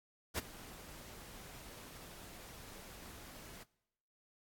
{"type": "noise with ADSR envelope", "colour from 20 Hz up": "pink", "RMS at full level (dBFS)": -34, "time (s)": [0.34, 3.64], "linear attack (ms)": 42, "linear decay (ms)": 18, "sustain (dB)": -19, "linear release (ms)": 16, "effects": ["noise-tail reverb RT60 0.9 s tail -23 dB re dry", "AAC 64 kbps"]}